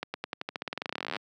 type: accelerating click train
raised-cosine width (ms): 0.3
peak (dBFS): -16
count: 29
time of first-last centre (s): 0.03-1.165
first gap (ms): 110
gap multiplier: 0.91
effects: high-pass 200 Hz 12 dB/octave